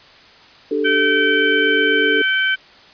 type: chord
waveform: sine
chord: D suspended fourth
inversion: none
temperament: equal with one note detuned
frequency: 296.4 / 392 / 440 Hz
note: D4 / G4 / A4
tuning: +16 / 0 / 0 cents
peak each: -22 / -23 / -19 dBFS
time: 0.71-2.22 s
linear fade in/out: 5 ms
type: harmonic tone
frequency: 769 Hz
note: G5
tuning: 33 cents flat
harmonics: 2 / 3 / 4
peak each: -16 / -23 / -22 dBFS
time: 0.84-2.56 s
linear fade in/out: 20 ms
effects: white hiss -45 dBFS RMS until 2.93 s + resampled to 11025 Hz